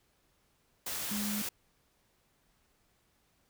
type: tone in noise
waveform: sine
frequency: 207.7 Hz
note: G#3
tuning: in tune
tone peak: -34 dBFS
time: 1.11-1.42 s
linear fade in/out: 5 ms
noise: white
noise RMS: -37 dBFS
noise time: 0.86-1.49 s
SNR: 0 dB
effects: pink hiss -72 dBFS RMS until 3.49 s